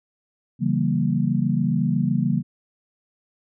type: chord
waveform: sine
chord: C# diminished seventh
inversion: none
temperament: equal with one note detuned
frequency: 138.59 / 164.81 / 192.3 / 233.1 Hz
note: C#3 / E3 / G3 / Bb3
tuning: 0 / 0 / -33 / 0 cents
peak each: -24 dBFS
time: 0.59-2.43 s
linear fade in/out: 50 ms
effects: none